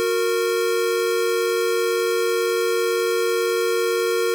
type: tone pair together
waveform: square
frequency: 365 / 463 Hz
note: F#4 / A#4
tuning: -24 / -12 cents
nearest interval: major third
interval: 412 cents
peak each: -24 / -21 dBFS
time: 0-4.34 s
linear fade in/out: 0 ms
effects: none